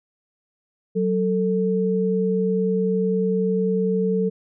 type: tone pair together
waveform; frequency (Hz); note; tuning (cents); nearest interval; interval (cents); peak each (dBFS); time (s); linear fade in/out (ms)
sine; 186.9 / 444.5; F#3 / A4; +18 / +18; octave + minor third; 1500; -21; 0.95-4.3; 20
effects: none

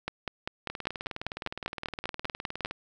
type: two click trains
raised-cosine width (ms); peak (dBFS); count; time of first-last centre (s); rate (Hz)
0.3; -19 / -15; 40 / 14; 0.7-2.71 / 0.08-2.649; 19.4 / 5.06
effects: none

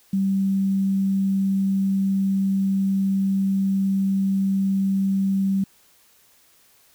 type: tone with quantisation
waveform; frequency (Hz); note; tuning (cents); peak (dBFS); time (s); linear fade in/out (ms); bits
sine; 194.2; G3; -16; -18; 0.13-5.64; 5; 8
effects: white hiss -57 dBFS RMS until 6.94 s

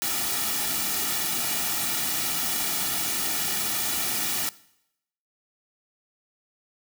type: noise with comb filter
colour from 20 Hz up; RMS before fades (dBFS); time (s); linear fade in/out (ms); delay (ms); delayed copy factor
white; -27; 0.02-4.49; 0; 1.9; -0.65
effects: noise-tail reverb RT60 0.8 s tail -20 dB re dry

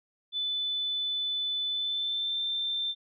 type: tone with pitch glide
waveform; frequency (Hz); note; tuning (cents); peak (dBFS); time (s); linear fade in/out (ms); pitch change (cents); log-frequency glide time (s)
sine; 3500 to 3567; A7 to A7; -10 to +23; -28; 0.32-2.95; 50; +33; 1.68-2.41
effects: none

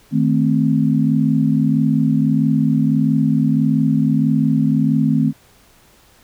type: chord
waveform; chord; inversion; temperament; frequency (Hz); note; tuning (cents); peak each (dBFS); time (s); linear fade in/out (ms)
sine; A diminished; second; equal; 155.56 / 220 / 261.6; Eb3 / A3 / C4; 0 / 0 / 0; -17; 0.11-5.33; 50
effects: pink hiss -51 dBFS RMS until 6.23 s

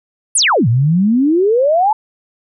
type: exponential two-way sweep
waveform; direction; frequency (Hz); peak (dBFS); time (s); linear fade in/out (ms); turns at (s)
sine; down then up; 11000 to 110 to 889; -9; 0.35-1.93; 5; 0.68
effects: none

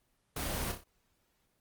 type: noise with echo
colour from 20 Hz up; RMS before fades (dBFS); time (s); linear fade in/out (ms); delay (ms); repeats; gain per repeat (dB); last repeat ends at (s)
pink; -36; 0.36-0.72; 5; 30; 4; -6; 0.84
effects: pink hiss -75 dBFS RMS until 1.6 s + Opus 24 kbps

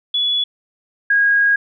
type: tone pair in turn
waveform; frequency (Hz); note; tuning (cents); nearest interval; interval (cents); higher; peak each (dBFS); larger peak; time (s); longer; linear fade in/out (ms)
sine; 3409 / 1638.8; G#7 / G#6; +45 / -24; octave + minor second; 1269; first; -15 / -11; second; 0.14-0.44 / 1.1-1.56; second; 5
effects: none

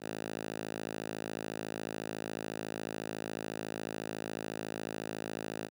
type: tone with high-pass filter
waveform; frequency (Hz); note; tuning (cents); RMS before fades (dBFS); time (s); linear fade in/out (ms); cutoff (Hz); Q
5% pulse; 54; A1; -32; -40; 0-5.7; 50; 180; 0.78
effects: none

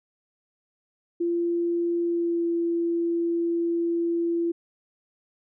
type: tone with pitch glide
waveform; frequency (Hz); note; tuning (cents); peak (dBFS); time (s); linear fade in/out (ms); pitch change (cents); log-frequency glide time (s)
sine; 342.7 to 338.8; F4 to E4; -33 to +48; -22; 1.2-4.52; 10; -19; 2.02-2.47
effects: none

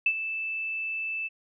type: tone with ADSR envelope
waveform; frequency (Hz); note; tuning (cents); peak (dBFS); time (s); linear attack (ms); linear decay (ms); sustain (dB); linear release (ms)
sine; 2637; E7; 0; -18; 0.06-1.29; 4; 62; -11; 27
effects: none

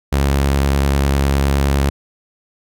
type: tone with vibrato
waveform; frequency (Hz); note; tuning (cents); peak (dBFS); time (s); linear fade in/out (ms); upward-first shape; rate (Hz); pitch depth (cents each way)
sawtooth; 69.3; C#2; 0; -9; 0.12-1.9; 10; sine; 9.9; 17
effects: none

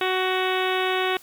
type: harmonic tone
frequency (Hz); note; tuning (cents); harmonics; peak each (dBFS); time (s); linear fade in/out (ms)
372.6; F#4; +12; 1 / 2 / 3 / 4 / 5 / 6 / 7 / 8 / 9 / 10; -25 / -28 / -30 / -31 / -32 / -33 / -33 / -34 / -35 / -35; 0.01-1.17; 2
effects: white hiss -50 dBFS RMS until 1.22 s

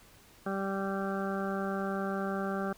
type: harmonic tone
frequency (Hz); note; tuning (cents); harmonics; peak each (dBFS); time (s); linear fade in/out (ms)
195; G3; -9; 1 / 2 / 3 / 4 / 6 / 7 / 8; -34 / -37 / -39 / -40 / -42 / -42 / -43; 0.46-2.73; 5
effects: pink hiss -58 dBFS RMS until 2.77 s

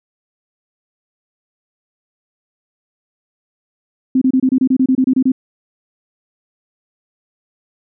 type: tone bursts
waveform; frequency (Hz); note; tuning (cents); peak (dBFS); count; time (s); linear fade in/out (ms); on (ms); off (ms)
sine; 260; C4; -11; -9; 13; 4.15-5.319; 5; 65; 27
effects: none

